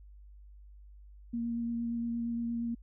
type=tone with vibrato; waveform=sine; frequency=233.8 Hz; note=A#3; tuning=5 cents sharp; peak=-31 dBFS; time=1.33-2.75 s; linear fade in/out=10 ms; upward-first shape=sine; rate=8.6 Hz; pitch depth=12 cents each way; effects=added 50 Hz sine -50 dBFS peak until 2.82 s